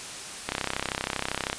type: click train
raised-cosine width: 0.3 ms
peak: -10 dBFS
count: 35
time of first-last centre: 0.49-1.53 s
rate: 32.7 Hz
effects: white hiss -38 dBFS RMS until 1.58 s + resampled to 22050 Hz